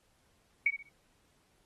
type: tone with echo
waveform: sine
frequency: 2244 Hz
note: C#7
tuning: 21 cents sharp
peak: -23 dBFS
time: 0.66-0.7 s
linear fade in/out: 5 ms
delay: 64 ms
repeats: 3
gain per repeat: -11 dB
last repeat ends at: 0.892 s
effects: pink hiss -71 dBFS RMS until 1.65 s + AAC 32 kbps